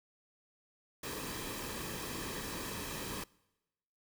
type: noise with comb filter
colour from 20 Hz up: pink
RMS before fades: -41 dBFS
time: 1.03-3.24 s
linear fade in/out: 5 ms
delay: 1.4 ms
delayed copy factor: -0.55
effects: noise-tail reverb RT60 1.0 s tail -24 dB re dry